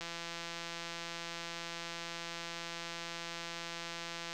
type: click train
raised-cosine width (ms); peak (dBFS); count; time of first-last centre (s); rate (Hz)
0.2; -24; 731; 0.01-4.33; 169
effects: none